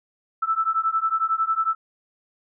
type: beating tone pair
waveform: sine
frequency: 1314 / 1325 Hz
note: E6 / E6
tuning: -6 / +9 cents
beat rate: 11 Hz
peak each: -23 dBFS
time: 0.42-1.75 s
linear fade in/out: 10 ms
effects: none